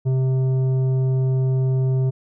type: tone with tanh clipping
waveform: sine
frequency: 130.81 Hz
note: C3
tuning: in tune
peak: -18 dBFS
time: 0.05-2.11 s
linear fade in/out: 20 ms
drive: 9 dB
effects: none